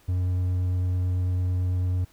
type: tone with hard clipping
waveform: triangle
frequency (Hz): 90.9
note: F#2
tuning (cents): -30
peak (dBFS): -23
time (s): 0.08-2.05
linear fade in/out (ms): 10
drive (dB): 6
effects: pink hiss -59 dBFS RMS until 2.12 s